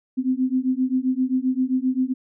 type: beating tone pair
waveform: sine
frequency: 254.1 / 261.7 Hz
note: B3 / C4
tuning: +49 / 0 cents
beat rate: 7.6 Hz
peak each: -22 dBFS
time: 0.17-2.14 s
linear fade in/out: 20 ms
effects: none